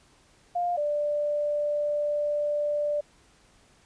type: tone pair in turn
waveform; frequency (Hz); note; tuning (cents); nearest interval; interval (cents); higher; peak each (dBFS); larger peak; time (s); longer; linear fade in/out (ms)
sine; 704 / 589.4; F5 / D5; +14 / +6; minor third; 308; first; -24; neither; 0.55-0.77 / 0.77-3.01; second; 10
effects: pink hiss -60 dBFS RMS until 3.85 s + resampled to 22050 Hz